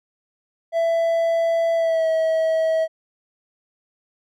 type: tone with pitch glide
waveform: triangle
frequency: 665 to 643.8 Hz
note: E5 to E5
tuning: +15 to -41 cents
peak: -15 dBFS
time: 0.72-2.88 s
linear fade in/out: 50 ms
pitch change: -56 cents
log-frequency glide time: 1.75-2.08 s
effects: none